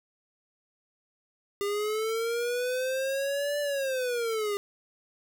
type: linear two-way sweep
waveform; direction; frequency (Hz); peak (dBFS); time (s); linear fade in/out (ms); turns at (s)
square; up then down; 400.6 to 586 to 400.6; -28; 1.61-4.57; 0; 3.6
effects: none